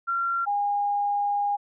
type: tone pair in turn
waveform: sine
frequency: 1373 / 814.9 Hz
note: F6 / G#5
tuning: -30 / -33 cents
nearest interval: major sixth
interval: 903 cents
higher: first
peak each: -23 / -22 dBFS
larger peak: second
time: 0.07-0.46 / 0.46-1.57 s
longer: second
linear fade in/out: 20 ms
effects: none